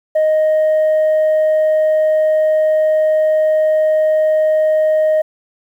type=tone; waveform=sine; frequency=622.3 Hz; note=D#5; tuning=in tune; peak=-8 dBFS; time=0.15-5.22 s; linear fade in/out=10 ms; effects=tanh soft clip ceiling -9 dBFS + 8-bit